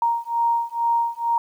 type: beating tone pair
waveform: sine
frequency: 932.3 / 934.5 Hz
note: A#5 / A#5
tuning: 0 / +4 cents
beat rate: 2.2 Hz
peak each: -22 dBFS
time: 0.02-1.38 s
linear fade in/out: 2 ms
effects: 9-bit